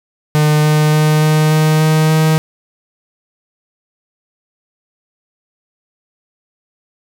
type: tone with pitch steps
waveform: 45% pulse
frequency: 151.5 / 152.47 / 153.44 / 154.42 / 155.4 / 156.39 / 157.39 Hz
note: D#3 / D#3 / D#3 / D#3 / D#3 / D#3 / D#3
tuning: -46 / -35 / -24 / -13 / -2 / +9 / +20 cents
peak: -9 dBFS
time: 0.35-2.38 s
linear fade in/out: 0 ms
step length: 290 ms
effects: none